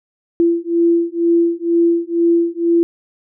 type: beating tone pair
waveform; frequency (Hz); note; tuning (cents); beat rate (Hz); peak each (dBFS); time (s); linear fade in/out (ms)
sine; 337.8 / 339.9; E4 / F4; +42 / -47; 2.1; -15; 0.4-2.83; 0
effects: none

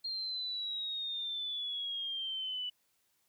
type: exponential sweep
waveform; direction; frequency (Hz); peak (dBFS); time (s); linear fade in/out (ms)
sine; down; 4220 to 2960; -35; 0.04-2.7; 10
effects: white hiss -75 dBFS RMS until 3.28 s

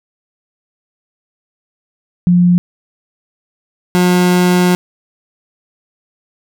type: tone pair in turn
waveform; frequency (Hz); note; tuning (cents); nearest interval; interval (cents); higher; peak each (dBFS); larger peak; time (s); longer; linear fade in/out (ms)
sine / 30% pulse; 176.8 / 179.48; F3 / F3; +22 / +48; unison; 26; second; -6; neither; 2.27-2.58 / 3.95-4.75; second; 0
effects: none

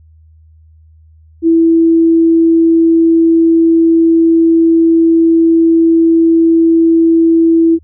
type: tone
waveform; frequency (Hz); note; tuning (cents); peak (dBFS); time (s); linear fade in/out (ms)
sine; 329.6; E4; 0; -5; 1.42-7.79; 50
effects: added 79 Hz sine -40 dBFS peak until 7.83 s

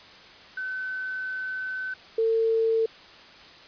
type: tone pair in turn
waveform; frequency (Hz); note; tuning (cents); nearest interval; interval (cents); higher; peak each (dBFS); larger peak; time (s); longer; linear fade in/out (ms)
sine; 1520 / 449.8; F#6 / A4; +46 / +38; octave + major sixth; 2108; first; -29 / -20; second; 0.57-1.94 / 2.18-2.86; first; 5
effects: white hiss -48 dBFS RMS until 3.67 s + resampled to 11025 Hz

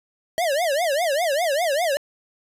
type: tone with vibrato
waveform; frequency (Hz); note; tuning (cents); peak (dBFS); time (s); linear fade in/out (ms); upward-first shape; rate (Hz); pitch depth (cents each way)
square; 626; D#5; +10; -20; 0.38-1.97; 0; triangle; 5; 290
effects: resampled to 32000 Hz + 10-bit

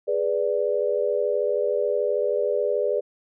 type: chord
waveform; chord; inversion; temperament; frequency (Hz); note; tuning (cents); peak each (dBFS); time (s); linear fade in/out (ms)
sine; G# diminished; none; equal; 415.3 / 493.9 / 587.3; G#4 / B4 / D5; 0 / 0 / 0; -25; 0.07-3.01; 20
effects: none

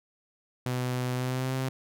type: tone with pitch glide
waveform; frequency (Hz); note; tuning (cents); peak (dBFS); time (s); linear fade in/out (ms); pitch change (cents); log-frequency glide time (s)
sawtooth; 125.7 to 131.11; B2 to C3; +31 to +4; -24; 0.66-1.69; 2; +73; 1.13-1.54
effects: none

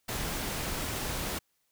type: noise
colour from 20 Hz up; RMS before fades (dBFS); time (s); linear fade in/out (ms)
pink; -34; 0.08-1.39; 10
effects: white hiss -75 dBFS RMS until 1.71 s

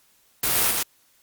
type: noise with echo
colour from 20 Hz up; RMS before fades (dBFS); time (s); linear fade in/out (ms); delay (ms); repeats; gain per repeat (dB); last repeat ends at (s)
white; -22; 0.43-0.71; 5; 120; 1; -2; 0.83
effects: white hiss -61 dBFS RMS until 1.22 s + Opus 48 kbps

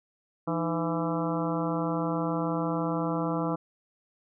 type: harmonic tone with a mistuned harmonic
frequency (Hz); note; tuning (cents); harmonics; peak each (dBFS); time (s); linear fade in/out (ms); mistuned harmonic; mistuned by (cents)
167.1; E3; +24; 1 / 2 / 3 / 4 / 5 / 6 / 7 / 8; -31 / -31 / -34 / -36 / -38 / -38 / -37 / -40; 0.47-3.56; 10; 2; -110
effects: none

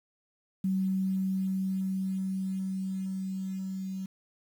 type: tone with level ramp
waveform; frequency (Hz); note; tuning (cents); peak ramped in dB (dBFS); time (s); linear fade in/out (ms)
sine; 190.2; F#3; +48; -25 to -33; 0.64-4.06; 5
effects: 9-bit

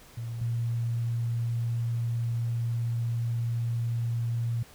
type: tone pair in turn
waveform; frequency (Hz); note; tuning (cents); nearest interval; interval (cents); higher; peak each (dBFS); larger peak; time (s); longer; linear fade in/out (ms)
sine; 116.54 / 117.15; A#2 / A#2; 0 / +9; unison; 9; second; -32 / -26; second; 0.17-0.41 / 0.41-4.63; second; 5
effects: pink hiss -53 dBFS RMS until 4.74 s

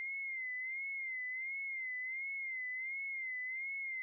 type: tone with vibrato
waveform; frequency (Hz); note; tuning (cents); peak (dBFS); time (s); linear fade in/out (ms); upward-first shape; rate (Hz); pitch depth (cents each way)
sine; 2093; C7; 0; -38; 0-4.02; 0; sine; 1.4; 78
effects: none

